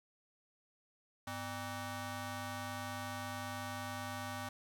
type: ring-modulated tone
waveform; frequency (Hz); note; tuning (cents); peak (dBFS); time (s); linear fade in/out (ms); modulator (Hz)
15% pulse; 349.2; F4; 0; -31; 1.27-4.49; 5; 450
effects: none